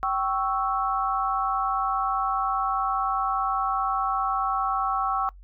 sine chord, C# diminished, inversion second, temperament equal with one note detuned, 773.6 / 1108.7 / 1318.5 Hz, G5 / C#6 / E6, -23 / 0 / 0 cents, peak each -27 dBFS, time 0.03-5.29 s, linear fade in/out 0 ms, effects noise-tail reverb RT60 0.1 s tail -22 dB re dry + added 46 Hz sine -44 dBFS peak until 5.43 s

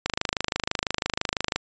click train, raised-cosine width 0.2 ms, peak -6 dBFS, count 40, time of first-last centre 0.06-1.56 s, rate 26 Hz, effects resampled to 16000 Hz

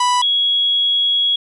45% pulse / sine tone pair in turn, 987.8 / 3330 Hz, B5 / G#7, 0 / +4 cents, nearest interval octave + major sixth, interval 2104 cents, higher second, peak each -13 dBFS, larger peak neither, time 0-0.22 / 0.22-1.36 s, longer second, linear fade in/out 5 ms, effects resampled to 24000 Hz + 9-bit

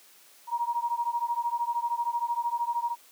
sine beating tone pair, 941 / 954 Hz, A#5 / A#5, +16 / +40 cents, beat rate 13 Hz, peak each -29 / -30 dBFS, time 0.47-2.96 s, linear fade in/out 50 ms, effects white hiss -56 dBFS RMS until 3.11 s + high-pass 300 Hz 12 dB/octave

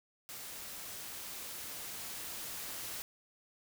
white noise with level ramp, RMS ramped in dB -46 to -42 dBFS, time 0.29-3.02 s, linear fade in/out 0 ms, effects none

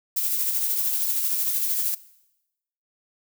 violet noise with tremolo, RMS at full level -23 dBFS, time 0.16-1.95 s, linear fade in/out 10 ms, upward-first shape sine, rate 13 Hz, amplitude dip 35%, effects noise-tail reverb RT60 0.9 s tail -19 dB re dry

